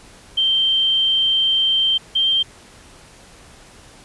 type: tone pair in turn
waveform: sine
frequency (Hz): 3136 / 3156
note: G7 / G7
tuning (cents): 0 / +11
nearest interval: unison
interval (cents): 11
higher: second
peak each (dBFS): -14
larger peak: neither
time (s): 0.37-1.98 / 2.15-2.43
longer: first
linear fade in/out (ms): 10
effects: pink hiss -45 dBFS RMS until 4.04 s + resampled to 24000 Hz